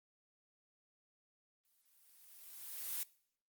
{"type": "noise with exponential growth", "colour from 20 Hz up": "blue", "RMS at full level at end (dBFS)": -38, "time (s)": [1.65, 3.03], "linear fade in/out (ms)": 0, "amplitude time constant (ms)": 300, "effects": ["noise-tail reverb RT60 0.6 s tail -22 dB re dry", "Opus 32 kbps"]}